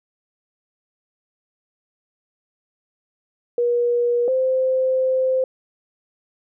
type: tone pair in turn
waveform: sine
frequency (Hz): 480 / 519.4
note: B4 / C5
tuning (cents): -49 / -13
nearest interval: minor second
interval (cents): 136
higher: second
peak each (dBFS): -16 / -16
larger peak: neither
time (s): 3.58-4.28 / 4.28-5.44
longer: second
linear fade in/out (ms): 2
effects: none